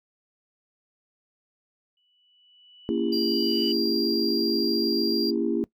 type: tone with exponential growth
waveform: sine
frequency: 2960 Hz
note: F#7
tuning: in tune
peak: -28 dBFS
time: 1.97-3.72 s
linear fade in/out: 2 ms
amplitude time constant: 380 ms
type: chord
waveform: sine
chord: A# diminished seventh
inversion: none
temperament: just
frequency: 233.1 / 279.7 / 335.6 / 402.8 Hz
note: A#3 / C#4 / E4 / G4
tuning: 0 / +16 / +31 / +47 cents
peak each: -27 / -29 / -26 / -29 dBFS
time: 2.89-5.64 s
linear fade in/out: 0 ms
type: tone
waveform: triangle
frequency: 4758 Hz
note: D8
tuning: 22 cents sharp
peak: -26 dBFS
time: 3.12-5.31 s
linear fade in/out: 10 ms
effects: noise-tail reverb RT60 0.1 s tail -21 dB re dry + tanh soft clip ceiling -11 dBFS